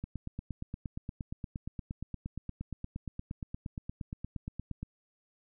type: click train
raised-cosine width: 5 ms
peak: -25 dBFS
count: 42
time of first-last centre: 0.04-4.83 s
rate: 8.56 Hz
effects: none